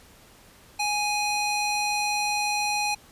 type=tone with band-pass filter; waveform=square; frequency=830.6 Hz; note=G#5; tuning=in tune; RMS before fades=-26 dBFS; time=0.79-2.95 s; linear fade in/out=10 ms; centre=4000 Hz; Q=0.58; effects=pink hiss -53 dBFS RMS until 3.11 s + resampled to 32000 Hz